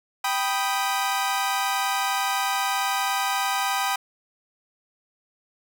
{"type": "chord", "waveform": "sawtooth", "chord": "G augmented", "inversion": "none", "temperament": "equal", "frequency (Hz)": [784, 987.8, 1244.5], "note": ["G5", "B5", "D#6"], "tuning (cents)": [0, 0, 0], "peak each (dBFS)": [-22, -24, -25], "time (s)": [0.24, 3.96], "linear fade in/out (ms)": 5, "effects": []}